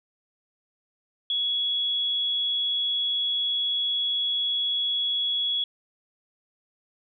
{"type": "tone", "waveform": "sine", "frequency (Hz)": 3359, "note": "G#7", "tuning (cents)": 19, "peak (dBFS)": -23, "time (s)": [1.3, 5.64], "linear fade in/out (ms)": 2, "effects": []}